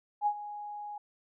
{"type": "tone with ADSR envelope", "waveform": "sine", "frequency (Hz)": 830, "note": "G#5", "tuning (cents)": -1, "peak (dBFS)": -23, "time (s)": [0.21, 0.98], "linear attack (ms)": 54, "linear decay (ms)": 69, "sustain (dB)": -15, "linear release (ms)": 4, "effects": []}